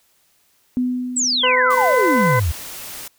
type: tone with exponential decay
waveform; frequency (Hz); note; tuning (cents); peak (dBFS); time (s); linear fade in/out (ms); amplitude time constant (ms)
sine; 250; B3; +21; -15; 0.77-2.34; 0; 340
type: exponential sweep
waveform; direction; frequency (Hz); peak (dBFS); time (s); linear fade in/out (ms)
sine; down; 8190 to 71.8; -16; 1.16-2.52; 10
type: harmonic tone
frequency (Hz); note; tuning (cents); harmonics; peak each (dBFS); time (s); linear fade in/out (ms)
506; B4; +42; 1 / 2 / 3 / 4; -19 / -18 / -24 / -23; 1.43-2.4; 10
type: noise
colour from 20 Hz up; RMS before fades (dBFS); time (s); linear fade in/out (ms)
white; -33; 1.7-3.08; 5
effects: white hiss -60 dBFS RMS until 3.18 s